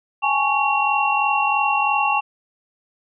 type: tone cluster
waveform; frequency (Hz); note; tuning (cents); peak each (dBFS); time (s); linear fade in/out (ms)
sine; 815 / 858 / 1111 / 2742; G#5 / A5 / C#6 / F7; -33 / -44 / +4 / -32; -22; 0.22-2.21; 20
effects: none